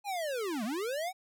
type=linear two-way sweep; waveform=square; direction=down then up; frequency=841 to 200 to 773 Hz; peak=-33 dBFS; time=0.04-1.13 s; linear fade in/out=50 ms; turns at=0.64 s; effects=none